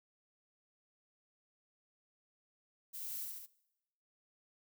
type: noise with echo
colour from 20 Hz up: violet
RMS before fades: -45 dBFS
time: 2.93-3.26 s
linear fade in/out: 20 ms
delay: 69 ms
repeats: 3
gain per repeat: -2 dB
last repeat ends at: 3.467 s
effects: noise-tail reverb RT60 0.9 s tail -21 dB re dry